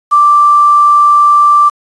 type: tone with quantisation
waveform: sine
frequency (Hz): 1174.7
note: D6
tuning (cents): 0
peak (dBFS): -3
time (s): 0.11-1.7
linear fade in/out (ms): 20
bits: 5
effects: resampled to 22050 Hz